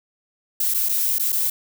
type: noise with dropouts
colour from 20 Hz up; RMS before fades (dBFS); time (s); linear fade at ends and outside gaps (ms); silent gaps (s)
violet; -21; 0.6-1.5; 5; 0.74-0.744 / 0.888-0.892 / 1.185-1.195 / 1.322-1.326
effects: none